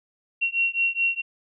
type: beating tone pair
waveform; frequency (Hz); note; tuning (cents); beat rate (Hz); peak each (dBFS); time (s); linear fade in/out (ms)
sine; 2735 / 2739.7; F7 / F7; -37 / -34; 4.7; -24; 0.41-1.22; 20
effects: none